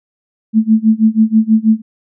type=tone with tremolo; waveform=sine; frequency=220 Hz; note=A3; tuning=in tune; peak=-4 dBFS; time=0.53-1.82 s; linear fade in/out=50 ms; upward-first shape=sine; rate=6.2 Hz; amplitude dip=95%; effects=none